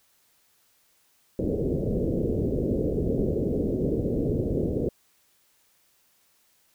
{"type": "low-pass noise", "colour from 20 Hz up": "white", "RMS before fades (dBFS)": -26, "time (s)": [1.39, 4.89], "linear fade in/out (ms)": 2, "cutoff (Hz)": 500, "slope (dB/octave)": 48, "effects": ["white hiss -65 dBFS RMS until 6.74 s"]}